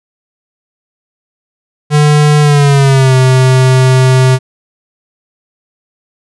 square tone with pitch glide, 149 to 129.71 Hz, D3 to C3, +25 to -15 cents, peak -5 dBFS, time 1.9-4.39 s, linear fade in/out 50 ms, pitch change -240 cents, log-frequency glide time 2.41-3.15 s, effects resampled to 24000 Hz

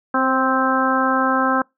harmonic tone with a mistuned harmonic, 261.6 Hz, C4, in tune, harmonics 1 / 2 / 3 / 4 / 5 / 6, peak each -21 / -24 / -24 / -22 / -21 / -24 dBFS, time 0.14-1.62 s, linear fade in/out 5 ms, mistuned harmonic 2, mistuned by +18 cents, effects noise-tail reverb RT60 0.2 s tail -26 dB re dry

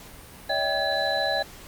sine tone cluster, 571 / 644 / 783 / 1693 / 3997 Hz, D5 / E5 / G5 / G#6 / B7, -49 / -41 / -2 / +33 / +20 cents, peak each -29 dBFS, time 0.49-1.43 s, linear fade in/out 10 ms, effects pink hiss -45 dBFS RMS until 1.67 s + Opus 48 kbps

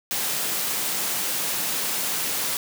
white high-pass noise, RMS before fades -26 dBFS, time 0.11-2.57 s, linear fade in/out 0 ms, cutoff 120 Hz, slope 24 dB/octave, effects none

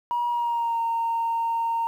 sine tone with pitch glide, 958 to 920.6 Hz, A#5 to A#5, +47 to -22 cents, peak -21 dBFS, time 0.11-1.87 s, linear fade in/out 0 ms, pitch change -69 cents, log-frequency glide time 0.29-0.8 s, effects tanh soft clip ceiling -19 dBFS + 9-bit

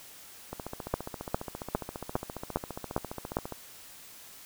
two click trains, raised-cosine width 1 ms, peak -22 / -12 dBFS, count 45 / 7, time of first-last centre 0.53-3.523 / 0.94-3.369 s, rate 14.7 / 2.47 Hz, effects white hiss -50 dBFS RMS until 4.45 s

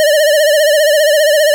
square tone with vibrato, 602 Hz, D5, 43 cents sharp, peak -8 dBFS, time 0-1.54 s, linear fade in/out 0 ms, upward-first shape sine, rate 15 Hz, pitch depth 83 cents each way, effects none

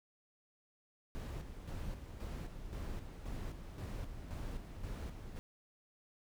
brown noise with tremolo, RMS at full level -42 dBFS, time 1.15-5.39 s, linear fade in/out 0 ms, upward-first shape square, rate 1.9 Hz, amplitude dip 50%, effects none

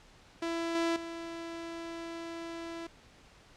sawtooth tone with level steps, 333.8 Hz, E4, 22 cents sharp, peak -28 / -24 / -35 dBFS, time 0.42-2.87 s, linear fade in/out 5 ms, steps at 0.75 / 0.96 s, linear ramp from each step 2 ms, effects pink hiss -58 dBFS RMS until 3.56 s + low-pass 6000 Hz 12 dB/octave

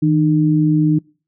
sine tone pair together, 158.59 / 303.9 Hz, D#3 / D#4, +33 / -41 cents, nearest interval major seventh, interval 1126 cents, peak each -14 dBFS, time 0.02-0.99 s, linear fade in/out 10 ms, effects noise-tail reverb RT60 0.4 s tail -26 dB re dry

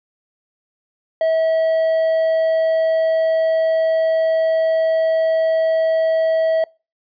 triangle tone, 646 Hz, E5, 35 cents flat, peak -12 dBFS, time 1.21-6.64 s, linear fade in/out 2 ms, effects noise-tail reverb RT60 0.3 s tail -25 dB re dry + resampled to 11025 Hz

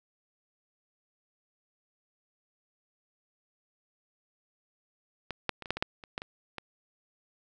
clicks, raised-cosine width 0.3 ms, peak -19 / -11 / -25 / -25 / -11 / -19 / -10 / -29 / -17 / -23 / -21 dBFS, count 11, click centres 5.307 / 5.493 / 5.623 / 5.658 / 5.706 / 5.77 / 5.825 / 6.038 / 6.179 / 6.219 / 6.583 s, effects none

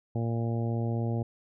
harmonic tone, 115.9 Hz, A#2, 10 cents flat, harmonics 1 / 2 / 3 / 4 / 5 / 6 / 7, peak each -28 / -34 / -38 / -40 / -42 / -44 / -45 dBFS, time 0.15-1.23 s, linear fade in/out 5 ms, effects none

